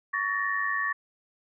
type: tone cluster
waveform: sine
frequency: 1126 / 1764 / 1865 Hz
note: C#6 / A6 / A#6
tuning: +27 / +4 / 0 cents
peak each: -30 dBFS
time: 0.13-0.93 s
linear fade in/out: 10 ms
effects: none